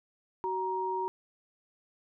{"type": "tone pair together", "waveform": "sine", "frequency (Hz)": [376, 940], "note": ["F#4", "A#5"], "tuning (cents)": [28, 14], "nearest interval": "octave + major third", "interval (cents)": 1586, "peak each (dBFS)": [-34, -31], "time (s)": [0.44, 1.08], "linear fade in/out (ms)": 0, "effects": []}